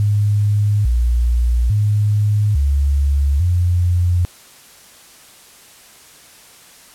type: tone with pitch steps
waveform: sine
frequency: 103.7 / 59.6 / 104.6 / 70.4 / 88.3 Hz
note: G#2 / A#1 / G#2 / C#2 / F2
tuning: -2 / +39 / +13 / +27 / +20 cents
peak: -12 dBFS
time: 0-4.25 s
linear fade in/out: 0 ms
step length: 850 ms
effects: white hiss -44 dBFS RMS until 6.94 s + low-pass 12000 Hz 12 dB/octave